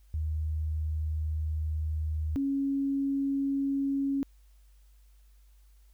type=tone pair in turn; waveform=sine; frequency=77.78 / 276 Hz; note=D#2 / C#4; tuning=0 / -7 cents; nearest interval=octave + minor seventh; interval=2193 cents; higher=second; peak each=-28 / -26 dBFS; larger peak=second; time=0.14-2.36 / 2.36-4.23 s; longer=first; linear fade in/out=0 ms; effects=added 50 Hz sine -55 dBFS peak until 5.93 s + white hiss -71 dBFS RMS until 5.93 s